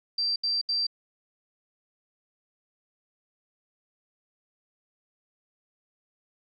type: tone bursts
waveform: sine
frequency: 4699 Hz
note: D8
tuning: in tune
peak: -24 dBFS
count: 3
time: 0.18-0.868 s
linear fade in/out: 5 ms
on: 180 ms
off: 74 ms
effects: none